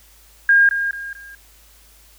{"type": "tone with echo", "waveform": "sine", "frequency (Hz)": 1617, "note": "G#6", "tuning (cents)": -47, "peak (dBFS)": -9, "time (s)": [0.49, 0.69], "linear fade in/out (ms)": 2, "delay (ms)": 220, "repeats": 3, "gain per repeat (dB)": -9, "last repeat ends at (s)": 1.35, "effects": ["added 53 Hz sine -51 dBFS peak until 2.18 s", "white hiss -51 dBFS RMS until 2.18 s"]}